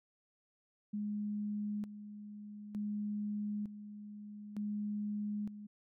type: tone with tremolo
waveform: sine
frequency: 208.1 Hz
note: G#3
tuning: 4 cents sharp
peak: -35 dBFS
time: 0.93-5.67 s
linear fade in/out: 10 ms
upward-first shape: square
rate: 0.55 Hz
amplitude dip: 70%
effects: none